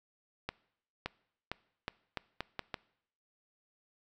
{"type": "accelerating click train", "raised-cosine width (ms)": 0.3, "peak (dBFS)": -19, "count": 8, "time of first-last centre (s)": [0.49, 2.742], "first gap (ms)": 570, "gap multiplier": 0.8, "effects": ["noise-tail reverb RT60 0.7 s tail -22 dB re dry"]}